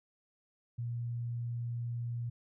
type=tone; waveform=sine; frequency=118.8 Hz; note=A#2; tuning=33 cents sharp; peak=-34 dBFS; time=0.78-2.3 s; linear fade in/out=10 ms; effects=none